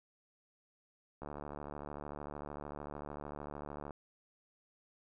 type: click train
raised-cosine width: 1 ms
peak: -30 dBFS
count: 198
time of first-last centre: 1.22-3.908 s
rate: 73.3 Hz
effects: none